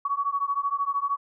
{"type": "beating tone pair", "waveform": "sine", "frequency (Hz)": [1119, 1132], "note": ["C#6", "C#6"], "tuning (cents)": [16, 36], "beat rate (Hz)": 13, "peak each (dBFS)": [-27, -27], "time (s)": [0.05, 1.17], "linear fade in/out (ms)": 5, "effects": []}